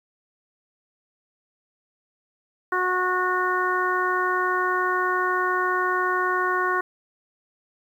harmonic tone, 365.8 Hz, F#4, 20 cents flat, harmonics 1 / 2 / 3 / 4 / 5, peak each -27 / -32 / -24 / -26 / -30 dBFS, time 2.72-6.81 s, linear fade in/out 5 ms, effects 9-bit

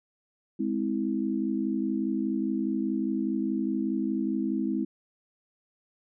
sine chord, Ab augmented, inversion none, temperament just, 207.7 / 259.6 / 324.5 Hz, Ab3 / C4 / E4, 0 / -13 / -27 cents, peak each -30 dBFS, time 0.59-4.85 s, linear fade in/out 10 ms, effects none

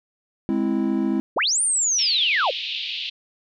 triangle chord, Ab augmented, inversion none, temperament equal, 207.7 / 261.6 / 329.6 Hz, Ab3 / C4 / E4, 0 / 0 / 0 cents, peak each -22 dBFS, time 0.49-1.2 s, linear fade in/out 0 ms
sine linear two-way sweep, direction up then down, 130.81 to 9340 to 434.7 Hz, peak -18 dBFS, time 1.36-2.51 s, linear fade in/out 10 ms, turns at 1.62 s
white band-pass noise, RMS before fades -29 dBFS, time 1.98-3.1 s, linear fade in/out 10 ms, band 2600 to 3900 Hz, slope 48 dB/octave
effects none

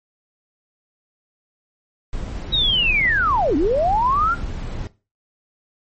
brown noise, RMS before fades -27 dBFS, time 2.13-4.87 s, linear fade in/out 0 ms
sine linear two-way sweep, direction down then up, 3871 to 261.6 to 1423 Hz, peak -15 dBFS, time 2.52-4.35 s, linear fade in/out 20 ms, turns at 3.56 s
effects noise-tail reverb RT60 0.3 s tail -18 dB re dry + MP3 32 kbps

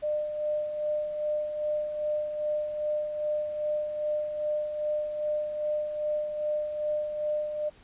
sine tone with tremolo, 602 Hz, D5, 43 cents sharp, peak -25 dBFS, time 0.02-7.7 s, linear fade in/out 20 ms, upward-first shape sine, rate 2.5 Hz, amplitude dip 50%, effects pink hiss -57 dBFS RMS until 7.83 s + resampled to 8000 Hz

